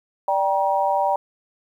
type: chord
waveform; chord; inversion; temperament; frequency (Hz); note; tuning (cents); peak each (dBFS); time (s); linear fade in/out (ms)
sine; G minor; second; equal with one note detuned; 587.3 / 784 / 949.7; D5 / G5 / Bb5; 0 / 0 / +32; -23 / -21 / -22; 0.28-1.16; 2
effects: 9-bit